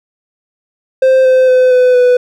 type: tone with pitch steps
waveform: triangle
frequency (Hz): 523 / 516.1 / 509.3 / 502.6 / 495.9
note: C5 / C5 / C5 / B4 / B4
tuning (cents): -1 / -24 / -47 / +30 / +7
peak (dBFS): -3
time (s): 1.02-2.17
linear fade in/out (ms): 5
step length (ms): 230
effects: none